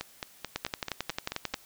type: two click trains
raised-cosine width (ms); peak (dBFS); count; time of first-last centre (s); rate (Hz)
0.2; -13 / -16; 12 / 8; 0.56-1.542 / 0.01-1.538; 11.2 / 4.58
effects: white hiss -56 dBFS RMS until 1.65 s